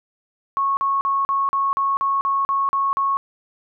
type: tone bursts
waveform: sine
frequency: 1100 Hz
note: C#6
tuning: 14 cents flat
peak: -17 dBFS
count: 11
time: 0.57-3.17 s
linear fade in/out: 0 ms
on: 200 ms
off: 40 ms
effects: none